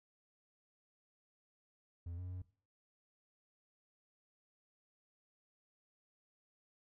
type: tone with pitch steps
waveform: triangle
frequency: 85.9 / 90.6 / 91.3 Hz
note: F2 / F#2 / F#2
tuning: -28 / -36 / -23 cents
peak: -40 dBFS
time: 2.06-2.42 s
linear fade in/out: 5 ms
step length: 120 ms
effects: noise-tail reverb RT60 0.4 s tail -17 dB re dry